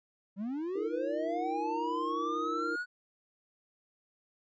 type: linear sweep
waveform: triangle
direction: up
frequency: 185 to 1480 Hz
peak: -31 dBFS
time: 0.36-2.86 s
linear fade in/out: 50 ms
type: chord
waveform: sine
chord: Eb suspended second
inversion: none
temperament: equal with one note detuned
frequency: 311.1 / 342 / 466.2 Hz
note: Eb4 / F4 / Bb4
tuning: 0 / -36 / 0 cents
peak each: -38 dBFS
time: 0.75-2.76 s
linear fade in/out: 10 ms
effects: resampled to 16000 Hz